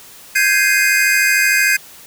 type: chord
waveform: square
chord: Ab major seventh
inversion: third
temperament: equal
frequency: 1568 / 1661.2 / 2093 / 2489 Hz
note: G6 / Ab6 / C7 / Eb7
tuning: 0 / 0 / 0 / 0 cents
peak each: -18 dBFS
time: 0.35-1.77 s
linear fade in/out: 10 ms
effects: white hiss -40 dBFS RMS until 2.06 s